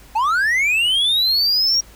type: linear sweep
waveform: triangle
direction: up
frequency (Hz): 827 to 5670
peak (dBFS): -13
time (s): 0.15-1.81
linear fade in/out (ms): 10
effects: added 52 Hz sine -45 dBFS peak until 1.95 s + pink hiss -47 dBFS RMS until 1.95 s